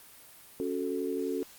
sine chord, F# minor, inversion second, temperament equal with one note detuned, 277.2 / 368.1 / 440 Hz, C#4 / F#4 / A4, 0 / -9 / 0 cents, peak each -34 dBFS, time 0.6-1.43 s, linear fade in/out 0 ms, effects white hiss -53 dBFS RMS until 1.58 s + Opus 32 kbps

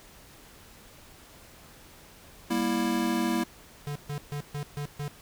square chord, E diminished, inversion first, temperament just, 197.78 / 237.3 / 329.6 Hz, G3 / Bb3 / E4, +16 / +31 / 0 cents, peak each -33 / -29 / -30 dBFS, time 2.5-3.44 s, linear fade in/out 10 ms
square tone bursts, 145.4 Hz, D3, 17 cents flat, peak -32 dBFS, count 6, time 3.87-5.08 s, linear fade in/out 0 ms, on 85 ms, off 140 ms
effects pink hiss -52 dBFS RMS until 5.21 s

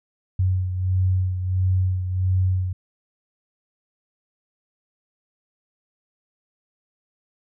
sine beating tone pair, 92.5 / 94 Hz, F#2 / F#2, 0 / +28 cents, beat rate 1.5 Hz, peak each -19 / -27 dBFS, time 0.39-2.73 s, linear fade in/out 5 ms, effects none

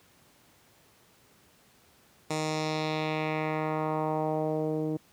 10% pulse tone with low-pass filter sweep, 155.6 Hz, D#3, in tune, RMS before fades -30 dBFS, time 2.3-4.97 s, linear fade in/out 5 ms, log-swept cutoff 8000 to 350 Hz, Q 1.7, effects pink hiss -61 dBFS RMS until 5.12 s + high-pass 80 Hz 12 dB/octave

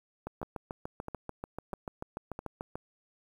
two click trains, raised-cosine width 1 ms, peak -24 / -23 dBFS, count 4 / 18, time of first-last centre 0.43-2.391 / 0.27-2.755 s, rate 1.53 / 6.84 Hz, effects 9-bit

